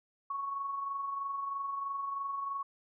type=tone with amplitude modulation; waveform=sine; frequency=1108.7 Hz; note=C#6; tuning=in tune; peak=-32 dBFS; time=0.3-2.63 s; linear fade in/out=5 ms; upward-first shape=sine; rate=23.1 Hz; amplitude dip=40%; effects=none